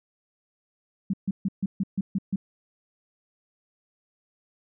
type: tone bursts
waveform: sine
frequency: 193 Hz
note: G3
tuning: 27 cents flat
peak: -22 dBFS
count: 8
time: 1.1-2.36 s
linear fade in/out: 5 ms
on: 35 ms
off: 140 ms
effects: none